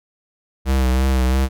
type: tone with vibrato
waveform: square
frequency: 65 Hz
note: C2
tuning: 11 cents flat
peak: -15 dBFS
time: 0.65-1.49 s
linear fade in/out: 50 ms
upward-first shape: sine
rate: 3 Hz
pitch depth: 40 cents each way
effects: none